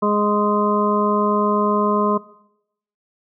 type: harmonic tone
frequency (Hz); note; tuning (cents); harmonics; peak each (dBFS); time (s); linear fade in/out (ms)
207.7; G#3; 0; 1 / 2 / 3 / 5 / 6; -20 / -21 / -24 / -20 / -27; 0.02-2.18; 10
effects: noise-tail reverb RT60 0.8 s tail -20 dB re dry